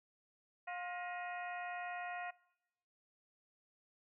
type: harmonic tone with a mistuned harmonic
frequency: 355.5 Hz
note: F4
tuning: 31 cents sharp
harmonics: 2 / 3 / 4 / 5 / 6 / 7 / 8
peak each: -43 / -52 / -50 / -48 / -60 / -51 / -64 dBFS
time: 0.67-2.31 s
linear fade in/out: 10 ms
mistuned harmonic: 5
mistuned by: +100 cents
effects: noise-tail reverb RT60 0.9 s tail -23 dB re dry